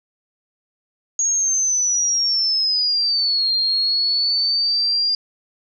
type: linear two-way sweep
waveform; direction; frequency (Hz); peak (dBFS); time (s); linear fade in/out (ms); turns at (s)
sine; down then up; 6645 to 4186 to 4813; -16; 1.19-5.15; 2; 3.53
effects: none

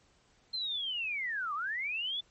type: linear two-way sweep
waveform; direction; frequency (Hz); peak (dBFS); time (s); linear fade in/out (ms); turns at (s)
sine; down then up; 4186 to 1130 to 3528; -32; 0.53-2.21; 10; 1.54
effects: pink hiss -67 dBFS RMS until 2.3 s + MP3 32 kbps

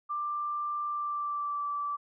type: tone with pitch glide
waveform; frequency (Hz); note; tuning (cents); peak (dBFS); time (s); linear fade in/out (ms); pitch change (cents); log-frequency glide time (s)
sine; 1183 to 1161.3; D6 to D6; +12 to -20; -30; 0.09-1.97; 20; -32; 0.86-1.65
effects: none

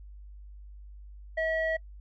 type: tone with low-pass filter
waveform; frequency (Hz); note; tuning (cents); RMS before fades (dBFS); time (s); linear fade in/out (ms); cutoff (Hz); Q
square; 643; E5; -43; -29; 1.37-1.77; 10; 1700; 4
effects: noise-tail reverb RT60 0.1 s tail -26 dB re dry + added 50 Hz sine -44 dBFS peak until 2 s

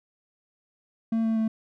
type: tone with pitch steps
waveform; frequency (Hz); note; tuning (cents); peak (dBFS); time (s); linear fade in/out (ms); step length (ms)
triangle; 225.8 / 223.6 / 221.4; A3 / A3 / A3; +45 / +28 / +11; -20; 1.12-1.48; 5; 120
effects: none

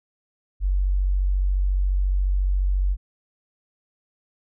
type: tone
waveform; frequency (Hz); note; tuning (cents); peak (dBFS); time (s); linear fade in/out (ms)
sine; 47.14; F#1; +33; -18; 0.6-2.97; 50
effects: none

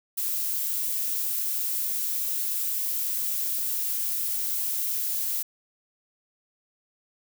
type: noise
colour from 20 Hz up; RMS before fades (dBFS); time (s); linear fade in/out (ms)
violet; -28; 0.17-5.43; 10
effects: none

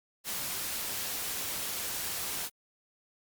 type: noise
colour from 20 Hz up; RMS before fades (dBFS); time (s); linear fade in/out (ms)
white; -35; 0.24-2.5; 50
effects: Opus 48 kbps

